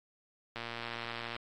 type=click train; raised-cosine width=0.3 ms; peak=-23 dBFS; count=95; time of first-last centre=0.56-1.363 s; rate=117 Hz; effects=AAC 48 kbps